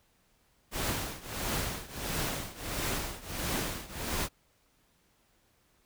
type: noise with tremolo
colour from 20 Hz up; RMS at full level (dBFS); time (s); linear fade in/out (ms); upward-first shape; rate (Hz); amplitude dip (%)
pink; -31; 0.71-4.29; 50; triangle; 1.5; 90
effects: pink hiss -69 dBFS RMS until 5.85 s